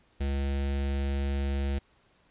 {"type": "tone with notch filter", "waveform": "square", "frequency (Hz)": 69.3, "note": "C#2", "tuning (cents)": 0, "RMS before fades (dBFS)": -29, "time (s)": [0.2, 1.79], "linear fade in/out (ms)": 10, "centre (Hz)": 1100, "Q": 1.5, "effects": ["pink hiss -65 dBFS RMS until 2.3 s", "resampled to 8000 Hz"]}